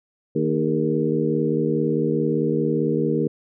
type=harmonic tone with a mistuned harmonic; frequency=77.8 Hz; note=D#2; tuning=in tune; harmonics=2 / 3 / 4 / 5 / 6; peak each=-25 / -25 / -25 / -25 / -25 dBFS; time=0.35-3.28 s; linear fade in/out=10 ms; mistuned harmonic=5; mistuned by=+57 cents; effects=none